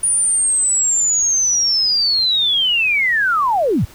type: linear sweep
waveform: sine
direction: down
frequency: 9610 to 67.7 Hz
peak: -13 dBFS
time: 0.03-3.85 s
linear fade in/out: 5 ms
effects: pink hiss -43 dBFS RMS until 3.94 s